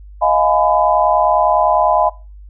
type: chord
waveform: sine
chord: F half-diminished seventh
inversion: third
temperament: just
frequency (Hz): 628.6 / 698.5 / 838.1 / 1005.8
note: Eb5 / F5 / Ab5 / Cb6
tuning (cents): +18 / 0 / +16 / +31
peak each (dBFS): -16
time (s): 0.21-2.1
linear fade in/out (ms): 20
effects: noise-tail reverb RT60 0.3 s tail -20 dB re dry + added 50 Hz sine -34 dBFS peak until 2.49 s